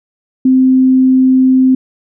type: tone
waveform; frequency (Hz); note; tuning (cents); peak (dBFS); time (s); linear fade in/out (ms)
sine; 259.7; C4; -13; -5; 0.45-1.75; 5
effects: none